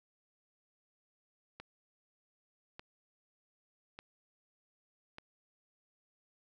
click train, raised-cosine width 0.3 ms, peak -30 dBFS, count 4, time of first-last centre 1.6-5.184 s, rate 0.837 Hz, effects none

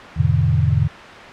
sine chord, F dominant seventh, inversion none, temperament equal with one note detuned, 87.31 / 110 / 130.81 / 152.19 Hz, F2 / A2 / C3 / Eb3, 0 / 0 / 0 / -38 cents, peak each -19 dBFS, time 0.16-0.88 s, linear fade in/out 20 ms, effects white hiss -34 dBFS RMS until 1.32 s + low-pass 2000 Hz 12 dB/octave

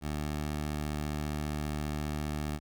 15% pulse tone, 74.9 Hz, D2, 35 cents sharp, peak -26 dBFS, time 0.01-2.6 s, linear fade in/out 50 ms, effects none

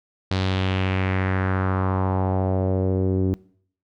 sawtooth tone with low-pass filter sweep, 94.2 Hz, F#2, 32 cents sharp, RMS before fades -22 dBFS, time 0.31-3.34 s, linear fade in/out 0 ms, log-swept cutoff 4300 to 330 Hz, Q 2.5, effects noise-tail reverb RT60 0.6 s tail -23 dB re dry

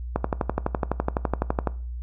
click train, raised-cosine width 1 ms, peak -8 dBFS, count 19, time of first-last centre 0.16-1.673 s, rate 11.9 Hz, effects noise-tail reverb RT60 0.4 s tail -19 dB re dry + added 60 Hz sine -30 dBFS peak until 2.02 s

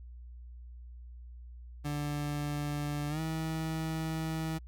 30% pulse tone with pitch glide, 146.6 to 159.87 Hz, D3 to D#3, -3 to +47 cents, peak -30 dBFS, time 1.84-4.59 s, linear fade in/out 20 ms, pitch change +150 cents, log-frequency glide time 3.09-3.2 s, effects added 60 Hz sine -45 dBFS peak until 4.67 s

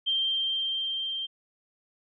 sine tone with level ramp, 3158 Hz, G7, 12 cents sharp, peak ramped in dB -23 to -30 dBFS, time 0.06-1.27 s, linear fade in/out 20 ms, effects none

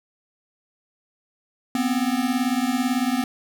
square beating tone pair, 243.5 / 261.5 Hz, B3 / C4, -24 / -1 cents, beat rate 18 Hz, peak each -24 dBFS, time 1.75-3.24 s, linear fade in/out 2 ms, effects none

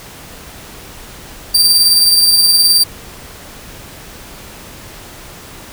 sawtooth tone with tremolo, 4683 Hz, D8, 6 cents flat, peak -3 dBFS, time 1.54-2.84 s, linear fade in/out 10 ms, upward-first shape sine, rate 19 Hz, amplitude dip 35%, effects pink hiss -34 dBFS RMS until 5.72 s

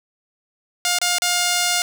5% pulse tone with dropouts, 709 Hz, F5, 26 cents sharp, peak -6 dBFS, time 0.85-1.82 s, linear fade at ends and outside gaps 1 ms, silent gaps 0.987-1.015 / 1.184-1.22 s, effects none

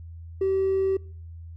sine tone with hard clipping, 384.7 Hz, G4, 33 cents flat, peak -21 dBFS, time 0.41-0.97 s, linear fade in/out 5 ms, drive 1 dB, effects noise-tail reverb RT60 0.6 s tail -26 dB re dry + added 83 Hz sine -38 dBFS peak until 1.56 s

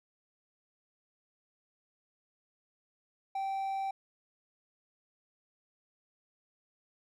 triangle tone, 778 Hz, G5, 13 cents flat, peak -30 dBFS, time 3.35-3.91 s, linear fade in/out 5 ms, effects none

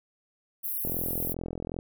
pink high-pass noise, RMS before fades -32 dBFS, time 0.63-1.34 s, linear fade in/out 20 ms, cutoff 11000 Hz, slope 96 dB/octave
click train, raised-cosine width 2 ms, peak -21 dBFS, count 41, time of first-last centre 0.85-1.789 s, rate 42.6 Hz
effects none

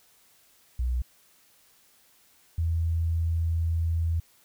sine tone pair in turn, 61.74 / 82.7 Hz, B1 / E2, 0 / +6 cents, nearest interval perfect fourth, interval 506 cents, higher second, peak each -24 / -23 dBFS, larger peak second, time 0.79-1.02 / 2.58-4.2 s, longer second, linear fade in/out 5 ms, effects white hiss -61 dBFS RMS until 4.44 s

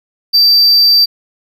triangle tone, 4665 Hz, D8, 12 cents flat, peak -4 dBFS, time 0.33-1.06 s, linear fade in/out 20 ms, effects none

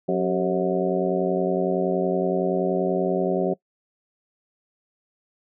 harmonic tone with a mistuned harmonic, 90.6 Hz, F#2, 36 cents flat, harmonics 2 / 3 / 4 / 5 / 6 / 7 / 8, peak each -26 / -30 / -24 / -33 / -27 / -29 / -32 dBFS, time 0.08-3.54 s, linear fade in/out 10 ms, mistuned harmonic 4, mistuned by +91 cents, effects noise-tail reverb RT60 0.1 s tail -22 dB re dry

